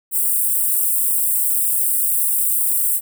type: high-pass noise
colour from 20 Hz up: white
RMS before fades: -18 dBFS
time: 0.11-3.01 s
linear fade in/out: 50 ms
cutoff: 8000 Hz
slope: 96 dB/octave
effects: none